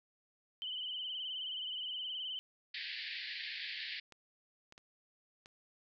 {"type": "tone with vibrato", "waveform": "sine", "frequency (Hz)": 3024, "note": "F#7", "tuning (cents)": 37, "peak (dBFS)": -38, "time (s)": [0.62, 2.39], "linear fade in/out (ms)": 0, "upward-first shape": "triangle", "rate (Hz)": 19, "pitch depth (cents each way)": 76}
{"type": "band-pass noise", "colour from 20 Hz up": "pink", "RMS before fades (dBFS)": -43, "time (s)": [2.74, 4], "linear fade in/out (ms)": 5, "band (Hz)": [1700, 4800], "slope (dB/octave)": 96}
{"type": "clicks", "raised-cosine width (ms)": 0.2, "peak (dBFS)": -37, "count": 4, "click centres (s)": [4.123, 4.724, 4.779, 5.459]}
{"effects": []}